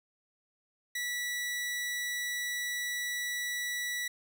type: tone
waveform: sawtooth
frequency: 1950 Hz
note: B6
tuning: 23 cents flat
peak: -29 dBFS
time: 0.95-4.08 s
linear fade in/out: 5 ms
effects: none